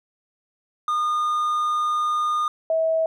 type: tone pair in turn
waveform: triangle / sine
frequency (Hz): 1220 / 646.3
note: D#6 / E5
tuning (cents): -34 / -34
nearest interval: major seventh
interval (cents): 1100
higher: first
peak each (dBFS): -18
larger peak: neither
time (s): 0.88-2.48 / 2.7-3.06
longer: first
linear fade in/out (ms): 2
effects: none